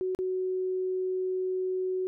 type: tone with dropouts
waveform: sine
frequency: 371.7 Hz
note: F#4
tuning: 8 cents sharp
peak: -27 dBFS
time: 0.01-2.07 s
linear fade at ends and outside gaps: 0 ms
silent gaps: 0.149-0.189 s
effects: none